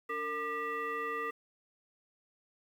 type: tone with frequency modulation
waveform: sine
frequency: 1199 Hz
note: D6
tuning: 36 cents sharp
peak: -33 dBFS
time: 0.09-1.31 s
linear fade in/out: 10 ms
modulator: 743 Hz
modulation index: 1.2
effects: 10-bit